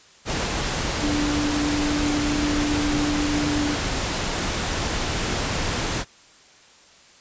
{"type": "tone in noise", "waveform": "sine", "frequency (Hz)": 294.5, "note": "D4", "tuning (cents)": 5, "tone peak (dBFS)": -22, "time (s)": [1, 3.77], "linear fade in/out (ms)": 50, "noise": "pink", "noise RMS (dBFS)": -25, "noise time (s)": [0.25, 6.05], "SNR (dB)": 0, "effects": ["white hiss -51 dBFS RMS until 7.2 s", "resampled to 16000 Hz"]}